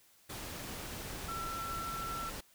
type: tone in noise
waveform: sine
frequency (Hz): 1343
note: E6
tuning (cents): +32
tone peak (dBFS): -38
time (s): 1.28-2.3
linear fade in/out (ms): 10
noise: pink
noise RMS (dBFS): -43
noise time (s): 0.29-2.41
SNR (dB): +2
effects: white hiss -65 dBFS RMS until 2.54 s